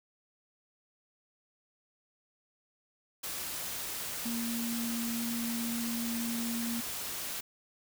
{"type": "tone in noise", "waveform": "sine", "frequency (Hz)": 233.1, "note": "A#3", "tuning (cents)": 0, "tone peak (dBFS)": -33, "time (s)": [4.25, 6.81], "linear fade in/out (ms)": 10, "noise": "white", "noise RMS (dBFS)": -38, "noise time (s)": [3.23, 7.41], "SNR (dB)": 2, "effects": []}